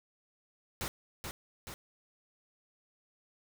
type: noise with echo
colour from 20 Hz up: pink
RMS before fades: -37 dBFS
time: 0.81-0.88 s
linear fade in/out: 0 ms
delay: 430 ms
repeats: 2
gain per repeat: -4 dB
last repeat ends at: 1.74 s
effects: none